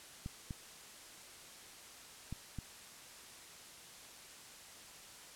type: clicks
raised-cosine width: 5 ms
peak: -29 dBFS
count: 4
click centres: 0.261 / 0.508 / 2.326 / 2.587 s
effects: white hiss -54 dBFS RMS until 5.35 s + low-pass 10000 Hz 12 dB/octave